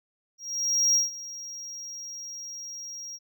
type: tone with ADSR envelope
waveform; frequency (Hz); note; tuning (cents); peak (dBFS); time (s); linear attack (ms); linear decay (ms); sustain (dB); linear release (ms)
triangle; 5630; F8; +13; -17; 0.38-3.19; 570; 150; -18; 41
effects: none